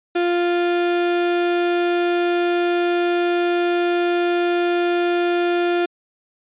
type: tone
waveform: 35% pulse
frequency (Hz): 349.2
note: F4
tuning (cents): 0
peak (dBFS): -15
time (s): 0.15-5.86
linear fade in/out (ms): 10
effects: resampled to 8000 Hz